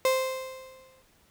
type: tone with exponential decay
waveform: 35% pulse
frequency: 522 Hz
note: C5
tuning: 4 cents flat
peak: -18 dBFS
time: 0.05-1.02 s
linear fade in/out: 1 ms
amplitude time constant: 210 ms
effects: pink hiss -63 dBFS RMS until 1.3 s